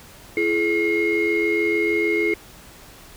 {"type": "tone cluster", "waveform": "sine", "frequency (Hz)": [337.1, 423.7, 2148], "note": ["E4", "G#4", "C7"], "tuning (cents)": [39, 35, 45], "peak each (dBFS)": -21, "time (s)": [0.37, 2.34], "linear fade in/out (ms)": 2, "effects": ["tanh soft clip ceiling -12 dBFS", "pink hiss -45 dBFS RMS until 3.16 s"]}